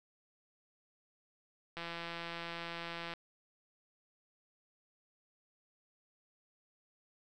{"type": "click train", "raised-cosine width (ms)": 0.3, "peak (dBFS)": -26, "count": 232, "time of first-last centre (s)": [1.77, 3.137], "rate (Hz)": 169, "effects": []}